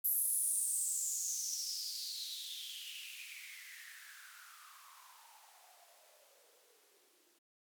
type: noise with band-pass filter sweep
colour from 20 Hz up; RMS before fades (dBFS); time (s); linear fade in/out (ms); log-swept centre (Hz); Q
violet; -42; 0.04-7.39; 10; 12000 to 320; 7.1
effects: none